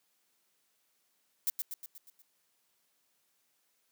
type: noise with echo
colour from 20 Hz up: violet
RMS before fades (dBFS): -30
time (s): 1.47-1.5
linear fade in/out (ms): 0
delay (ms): 120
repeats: 6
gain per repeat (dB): -5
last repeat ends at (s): 2.22
effects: white hiss -75 dBFS RMS until 3.91 s + high-pass 150 Hz 12 dB/octave